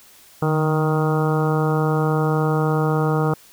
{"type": "harmonic tone with a mistuned harmonic", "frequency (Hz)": 156.1, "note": "D#3", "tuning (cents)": 6, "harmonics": [1, 2, 3, 4, 5, 6, 7, 8, 9], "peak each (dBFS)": [-19, -26, -23, -32, -28, -32, -33, -29, -34], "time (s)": [0.42, 3.34], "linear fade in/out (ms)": 5, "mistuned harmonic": 1, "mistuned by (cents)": -40, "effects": ["white hiss -49 dBFS RMS until 3.52 s"]}